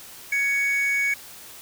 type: tone pair together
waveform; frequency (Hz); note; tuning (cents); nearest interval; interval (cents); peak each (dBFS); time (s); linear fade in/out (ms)
triangle; 1671 / 2231; G#6 / C#7; +10 / +11; perfect fourth; 501; -28 / -19; 0.32-1.14; 5
effects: white hiss -43 dBFS RMS until 1.61 s